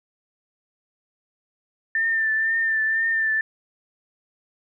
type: tone with vibrato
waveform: sine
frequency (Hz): 1788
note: A6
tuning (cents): +27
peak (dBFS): -19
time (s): 1.95-3.41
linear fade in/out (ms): 2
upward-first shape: triangle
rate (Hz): 2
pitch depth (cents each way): 36
effects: none